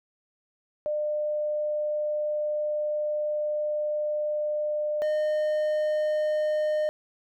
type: tone pair in turn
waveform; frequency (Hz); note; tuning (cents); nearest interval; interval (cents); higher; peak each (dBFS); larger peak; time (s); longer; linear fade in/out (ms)
sine / triangle; 601 / 610.4; D5 / D#5; +40 / -33; unison; 27; second; -25 / -21; second; 0.86-5.02 / 5.02-6.89; first; 0
effects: none